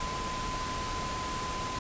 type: tone in noise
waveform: sine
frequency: 1018 Hz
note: C6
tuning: 48 cents flat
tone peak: -35 dBFS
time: 0-1.79 s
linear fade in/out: 5 ms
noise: pink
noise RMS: -36 dBFS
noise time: 0-1.79 s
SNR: -2 dB
effects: resampled to 16000 Hz